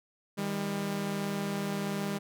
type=tone pair together; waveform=sawtooth; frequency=158.98 / 200.3 Hz; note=D#3 / G3; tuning=+38 / +38 cents; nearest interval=major third; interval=400 cents; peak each=-33 / -28 dBFS; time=0.37-2.19 s; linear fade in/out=20 ms; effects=none